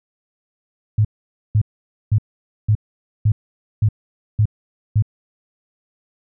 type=tone bursts; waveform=sine; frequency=106.7 Hz; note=G#2; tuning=47 cents sharp; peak=-11 dBFS; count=8; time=0.98-5.024 s; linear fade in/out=5 ms; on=68 ms; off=500 ms; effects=none